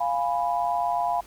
sine chord, F diminished, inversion none, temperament equal with one note detuned, 698.5 / 826.3 / 987.8 Hz, F5 / Ab5 / Cb6, 0 / -9 / 0 cents, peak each -25 / -28 / -28 dBFS, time 0-1.21 s, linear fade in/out 10 ms, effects pink hiss -51 dBFS RMS until 1.26 s

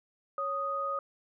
sine tone pair together, 554.4 / 1244.5 Hz, C#5 / D#6, 0 / 0 cents, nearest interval octave + major second, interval 1400 cents, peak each -36 / -31 dBFS, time 0.38-0.99 s, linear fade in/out 2 ms, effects none

